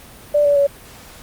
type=tone with pitch steps; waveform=sine; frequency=587.3 / 575.5 / 564 Hz; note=D5 / D5 / C#5; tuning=0 / -35 / +30 cents; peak=-11 dBFS; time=0.34-0.67 s; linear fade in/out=10 ms; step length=110 ms; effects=pink hiss -41 dBFS RMS until 1.22 s + Opus 32 kbps